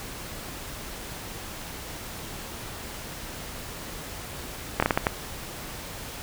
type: slowing click train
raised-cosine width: 0.5 ms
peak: -5 dBFS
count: 6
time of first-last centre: 4.8-5.069 s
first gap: 25 ms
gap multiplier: 1.39
effects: pink hiss -38 dBFS RMS until 6.22 s